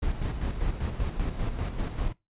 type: noise with tremolo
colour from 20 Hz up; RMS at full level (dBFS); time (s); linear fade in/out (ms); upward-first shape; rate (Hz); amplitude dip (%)
brown; -28; 0.02-2.13; 10; square; 5.1; 50
effects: noise-tail reverb RT60 0.2 s tail -20 dB re dry + resampled to 8000 Hz